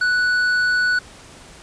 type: tone with hard clipping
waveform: sine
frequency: 1480 Hz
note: F#6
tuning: in tune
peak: -17 dBFS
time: 0.01-0.99 s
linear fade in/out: 5 ms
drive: 6 dB
effects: pink hiss -43 dBFS RMS until 1.62 s + resampled to 22050 Hz